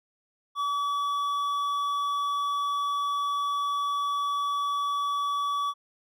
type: tone with hard clipping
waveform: triangle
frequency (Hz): 1143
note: D6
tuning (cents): -47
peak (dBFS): -27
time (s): 0.55-5.74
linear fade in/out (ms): 50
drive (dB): 10
effects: none